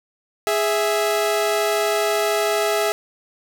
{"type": "tone pair together", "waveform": "sawtooth", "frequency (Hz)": [415.1, 659], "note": ["G#4", "E5"], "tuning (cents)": [-1, -1], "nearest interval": "minor sixth", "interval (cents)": 800, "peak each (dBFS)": -17, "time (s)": [0.47, 2.92], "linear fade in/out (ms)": 0, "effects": []}